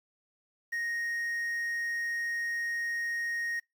triangle tone with quantisation, 1867 Hz, A#6, 2 cents sharp, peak -29 dBFS, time 0.72-3.6 s, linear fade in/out 10 ms, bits 9, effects noise-tail reverb RT60 0.2 s tail -25 dB re dry

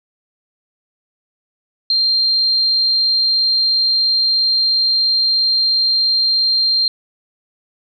sine tone, 4179 Hz, C8, 3 cents flat, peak -12 dBFS, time 1.9-6.88 s, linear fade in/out 2 ms, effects none

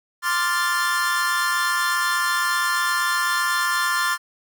45% pulse chord, D minor seventh, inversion third, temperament equal, 1046.5 / 1174.7 / 1396.9 / 1760 Hz, C6 / D6 / F6 / A6, 0 / 0 / 0 / 0 cents, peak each -25 / -28 / -25 / -24 dBFS, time 0.22-4.18 s, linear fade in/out 50 ms, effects none

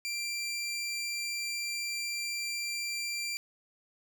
20% pulse tone, 2362 Hz, D7, 9 cents sharp, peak -28 dBFS, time 0.05-3.37 s, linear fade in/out 0 ms, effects none

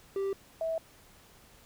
triangle / sine tone pair in turn, 391.6 / 650.8 Hz, G4 / E5, -2 / -22 cents, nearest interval major sixth, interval 880 cents, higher second, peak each -27 / -29 dBFS, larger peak first, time 0.16-0.33 / 0.61-0.78 s, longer neither, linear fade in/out 2 ms, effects pink hiss -58 dBFS RMS until 1.65 s

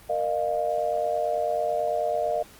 sine chord, Bb suspended fourth, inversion none, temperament equal with one note detuned, 466.2 / 609.4 / 698.5 Hz, Bb4 / Eb5 / F5, 0 / -36 / 0 cents, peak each -31 / -26 / -27 dBFS, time 0.09-2.43 s, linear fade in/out 10 ms, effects pink hiss -50 dBFS RMS until 2.59 s + Opus 32 kbps

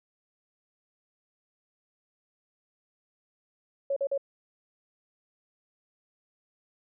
sine tone bursts, 554.4 Hz, C#5, in tune, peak -25 dBFS, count 3, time 3.9-4.178 s, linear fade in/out 5 ms, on 64 ms, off 43 ms, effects none

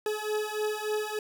40% pulse beating tone pair, 423.9 / 427.3 Hz, G#4 / G#4, +35 / +49 cents, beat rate 3.4 Hz, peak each -31 / -31 dBFS, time 0.06-1.19 s, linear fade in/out 2 ms, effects none

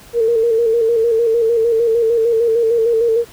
sine tone with vibrato, 458.6 Hz, A#4, 28 cents flat, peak -11 dBFS, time 0.13-3.25 s, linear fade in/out 50 ms, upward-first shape square, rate 6.6 Hz, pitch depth 45 cents each way, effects pink hiss -42 dBFS RMS until 3.32 s

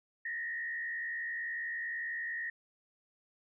sine tone with frequency modulation, 1864.7 Hz, A#6, in tune, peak -35 dBFS, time 0.25-2.5 s, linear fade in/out 5 ms, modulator 71.1 Hz, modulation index 0.95, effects none

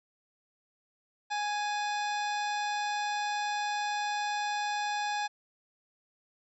harmonic tone with a mistuned harmonic, 830.6 Hz, G#5, in tune, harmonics 1 / 2 / 3 / 4 / 5 / 6 / 7 / 9, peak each -31 / -37 / -41 / -43 / -45 / -47 / -48 / -50 dBFS, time 1.3-5.28 s, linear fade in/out 20 ms, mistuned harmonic 4, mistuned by +86 cents, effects none

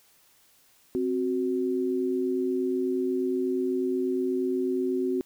sine tone pair together, 261.6 / 369.9 Hz, C4 / F#4, 0 / 0 cents, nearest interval tritone, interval 600 cents, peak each -28 / -26 dBFS, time 0.95-5.21 s, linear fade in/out 0 ms, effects white hiss -61 dBFS RMS until 5.25 s

